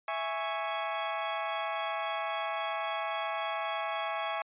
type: chord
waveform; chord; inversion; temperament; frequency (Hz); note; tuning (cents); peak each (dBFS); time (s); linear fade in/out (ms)
sawtooth; C# minor; first; equal; 659.3 / 830.6 / 1108.7; E5 / G#5 / C#6; 0 / 0 / 0; -32; 0.08-4.42; 2
effects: resampled to 8000 Hz